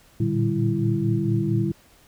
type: tone cluster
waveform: sine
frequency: 113.5 / 117.9 / 148.3 / 195.5 / 333.6 Hz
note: A#2 / A#2 / D3 / G3 / E4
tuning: -46 / +20 / +17 / -4 / +21 cents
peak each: -26 dBFS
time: 0.2-1.72 s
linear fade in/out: 5 ms
effects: pink hiss -55 dBFS RMS until 2.07 s